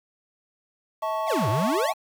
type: chord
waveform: triangle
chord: A major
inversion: second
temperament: equal with one note detuned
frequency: 643.1 / 880 / 1108.7 Hz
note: E5 / A5 / C#6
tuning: -43 / 0 / 0 cents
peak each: -26 / -28 / -28 dBFS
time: 1.02-1.93 s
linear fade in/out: 10 ms
type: exponential two-way sweep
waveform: square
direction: down then up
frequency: 880 to 98 to 880 Hz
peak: -24 dBFS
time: 1.26-1.94 s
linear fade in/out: 50 ms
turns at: 1.49 s
effects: 8-bit